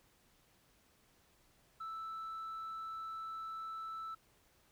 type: tone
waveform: sine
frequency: 1318.5 Hz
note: E6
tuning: in tune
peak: -39 dBFS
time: 1.8-4.15 s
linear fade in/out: 10 ms
effects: tanh soft clip ceiling -40 dBFS + pink hiss -70 dBFS RMS until 4.71 s